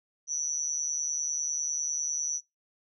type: tone with amplitude modulation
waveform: sine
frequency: 5920 Hz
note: F#8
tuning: in tune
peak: -24 dBFS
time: 0.27-2.41 s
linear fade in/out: 50 ms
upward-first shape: sine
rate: 150 Hz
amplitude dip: 100%
effects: noise-tail reverb RT60 0.2 s tail -23 dB re dry